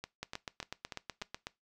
two click trains, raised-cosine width 0.2 ms, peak -23 / -21 dBFS, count 5 / 11, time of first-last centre 0.04-1.216 / 0.23-1.469 s, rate 3.4 / 8.07 Hz, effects noise-tail reverb RT60 0.2 s tail -20 dB re dry

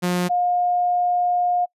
sawtooth / sine tone pair in turn, 178.5 / 712.6 Hz, F3 / F5, +38 / +35 cents, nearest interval 2 octaves, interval 2397 cents, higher second, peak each -15 / -17 dBFS, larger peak first, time 0.02-0.29 / 0.29-1.66 s, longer second, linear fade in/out 20 ms, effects noise-tail reverb RT60 0.1 s tail -25 dB re dry + resampled to 32000 Hz

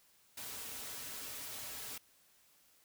white noise with comb filter, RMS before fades -45 dBFS, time 0.37-1.98 s, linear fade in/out 5 ms, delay 5.7 ms, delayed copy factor -0.6, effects white hiss -68 dBFS RMS until 2.84 s

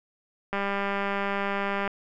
click train, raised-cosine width 0.5 ms, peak -14 dBFS, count 269, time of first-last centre 0.53-1.877 s, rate 199 Hz, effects none

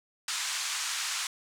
white band-pass noise, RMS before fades -33 dBFS, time 0.28-1.27 s, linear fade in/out 2 ms, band 1000 to 8000 Hz, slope 24 dB/octave, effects none

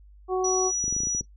harmonic tone, 371.7 Hz, F#4, 8 cents sharp, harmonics 1 / 2 / 3, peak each -23 / -29 / -33 dBFS, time 0.28-0.72 s, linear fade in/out 50 ms
sine tone, 5850 Hz, F#8, 21 cents flat, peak -25 dBFS, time 0.44-1.21 s, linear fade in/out 5 ms
clicks, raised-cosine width 3 ms, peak -24 dBFS, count 9, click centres 0.841 / 0.88 / 0.926 / 0.965 / 1.004 / 1.035 / 1.071 / 1.149 / 1.21 s
effects noise-tail reverb RT60 0.1 s tail -17 dB re dry + added 50 Hz sine -48 dBFS peak until 1.36 s

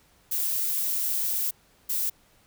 violet noise bursts at uneven times, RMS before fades -27 dBFS, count 2, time 0.31-1.51 / 1.89-2.1 s, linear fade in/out 10 ms, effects pink hiss -61 dBFS RMS until 2.46 s

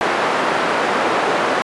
white band-pass noise, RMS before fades -18 dBFS, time 0.01-1.62 s, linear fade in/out 0 ms, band 300 to 1200 Hz, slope 12 dB/octave, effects resampled to 24000 Hz

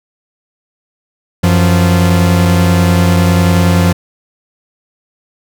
45% pulse tone pair together, 91.75 / 173.2 Hz, F#2 / F3, -14 / -14 cents, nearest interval major seventh, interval 1100 cents, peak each -10 dBFS, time 1.43-3.93 s, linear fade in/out 10 ms, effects none

